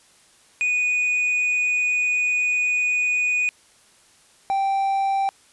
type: tone pair in turn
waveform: triangle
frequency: 2473 / 782.6 Hz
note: D#7 / G5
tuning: -11 / -3 cents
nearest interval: octave + minor sixth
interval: 1992 cents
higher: first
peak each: -17 dBFS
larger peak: neither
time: 0.61-3.49 / 4.5-5.29 s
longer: first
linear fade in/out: 0 ms
effects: white hiss -55 dBFS RMS until 5.52 s + resampled to 24000 Hz